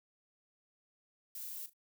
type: noise with echo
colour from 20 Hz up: violet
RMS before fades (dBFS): -44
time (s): 1.35-1.66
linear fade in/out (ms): 2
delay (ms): 37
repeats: 2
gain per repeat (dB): -14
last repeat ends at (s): 1.734
effects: none